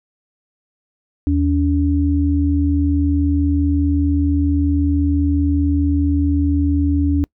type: tone pair together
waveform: sine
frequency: 79.73 / 284.8 Hz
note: D#2 / C#4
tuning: +43 / +47 cents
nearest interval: octave + minor seventh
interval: 2204 cents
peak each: -16 dBFS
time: 1.27-7.24 s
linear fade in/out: 0 ms
effects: noise-tail reverb RT60 0.1 s tail -26 dB re dry